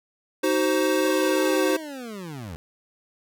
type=chord; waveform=square; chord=C diminished; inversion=first; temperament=equal with one note detuned; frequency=311.1 / 377.1 / 523.3 Hz; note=Eb4 / Gb4 / C5; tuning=0 / +33 / 0 cents; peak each=-25 dBFS; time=0.43-1.77 s; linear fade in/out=10 ms
type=linear sweep; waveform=25% pulse; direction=down; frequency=560 to 73.2 Hz; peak=-30 dBFS; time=1.05-2.56 s; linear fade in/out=0 ms
effects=none